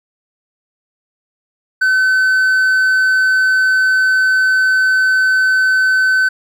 triangle tone, 1522 Hz, F#6, 48 cents sharp, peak -8 dBFS, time 1.81-6.29 s, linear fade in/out 10 ms, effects none

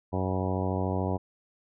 harmonic tone with a mistuned harmonic, 93.6 Hz, F#2, 20 cents sharp, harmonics 1 / 2 / 3 / 4 / 5 / 6 / 7 / 8 / 9 / 10, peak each -30 / -33 / -35 / -36 / -37 / -38 / -38 / -39 / -40 / -40 dBFS, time 0.12-1.18 s, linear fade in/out 20 ms, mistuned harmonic 10, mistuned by +59 cents, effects none

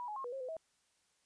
sine tone with pitch steps, 974 / 844 / 1074 / 485.9 / 537 / 508 / 645 Hz, B5 / G#5 / C6 / B4 / C5 / B4 / E5, -24 / +28 / +45 / -28 / +45 / +49 / -38 cents, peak -39 dBFS, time 0-0.567 s, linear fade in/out 0 ms, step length 81 ms, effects white hiss -75 dBFS RMS until 1.25 s + resampled to 22050 Hz

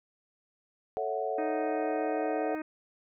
sine chord, F# minor seventh, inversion first, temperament equal, 440 / 554.4 / 659.3 / 740 Hz, A4 / C#5 / E5 / F#5, 0 / 0 / 0 / 0 cents, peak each -34 / -36 / -36 / -34 dBFS, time 0.97-2.55 s, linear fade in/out 0 ms
harmonic tone, 311 Hz, D#4, 1 cent flat, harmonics 1 / 2 / 3 / 4 / 5 / 6 / 7 / 8, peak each -34 / -41 / -48 / -47 / -46 / -48 / -54 / -51 dBFS, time 1.38-2.62 s, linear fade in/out 5 ms
effects none

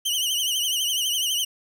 sawtooth tone with vibrato, 3000 Hz, F#7, 23 cents sharp, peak -19 dBFS, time 0.05-1.45 s, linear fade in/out 10 ms, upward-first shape triangle, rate 12 Hz, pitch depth 110 cents each way, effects none

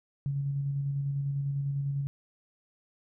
sine tone with tremolo, 140 Hz, C#3, 18 cents sharp, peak -27 dBFS, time 0.26-2.07 s, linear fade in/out 0 ms, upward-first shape square, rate 10 Hz, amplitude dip 25%, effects none

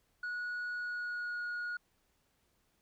sine tone with pitch glide, 1460 to 1444.1 Hz, F#6 to F#6, -24 to -42 cents, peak -33 dBFS, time 0.23-1.77 s, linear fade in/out 5 ms, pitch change -18 cents, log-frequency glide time 0.72-1.43 s, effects tanh soft clip ceiling -35 dBFS + pink hiss -75 dBFS RMS until 2.81 s

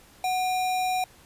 sine tone with sample-and-hold, 740 Hz, F#5, in tune, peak -23 dBFS, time 0.24-1.04 s, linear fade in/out 2 ms, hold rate 3150 Hz, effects pink hiss -54 dBFS RMS until 1.25 s + resampled to 32000 Hz

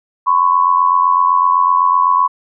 sine tone pair together, 1011.1 / 1099 Hz, B5 / C#6, +40 / -15 cents, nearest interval minor second, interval 145 cents, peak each -12 dBFS, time 0.26-2.28 s, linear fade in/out 20 ms, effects none

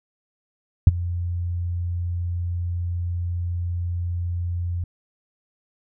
sine tone with ADSR envelope, 87.31 Hz, F2, in tune, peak -3 dBFS, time 0.87-4.84 s, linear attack 3 ms, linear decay 26 ms, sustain -20 dB, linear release 3 ms, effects none

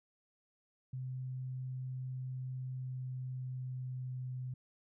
sine tone with pitch glide, 128.9 to 127.42 Hz, C3 to C3, -26 to -45 cents, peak -38 dBFS, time 0.93-4.54 s, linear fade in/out 5 ms, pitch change -19 cents, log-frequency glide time 2.67-4.36 s, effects none

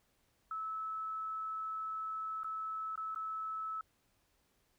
sine tone with dropouts, 1303 Hz, E6, 20 cents flat, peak -37 dBFS, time 0.51-3.81 s, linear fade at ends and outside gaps 2 ms, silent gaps 2.434-2.444 / 2.957-2.976 / 3.147-3.159 s, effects pink hiss -75 dBFS RMS until 4.78 s

